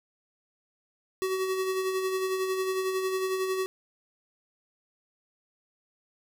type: tone with tremolo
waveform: square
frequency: 377.4 Hz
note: F#4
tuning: 34 cents sharp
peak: -26 dBFS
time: 1.22-3.66 s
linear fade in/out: 0 ms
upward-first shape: sine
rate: 11 Hz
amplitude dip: 40%
effects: none